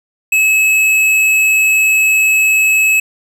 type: tone with tanh clipping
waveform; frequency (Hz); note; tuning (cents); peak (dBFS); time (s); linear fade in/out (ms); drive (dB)
sine; 2583; E7; -36; -10; 0.32-3; 5; 14
effects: none